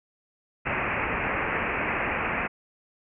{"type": "low-pass noise", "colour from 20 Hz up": "white", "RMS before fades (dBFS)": -28, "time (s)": [0.65, 2.48], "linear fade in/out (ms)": 20, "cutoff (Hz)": 2600, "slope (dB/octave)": 96, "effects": []}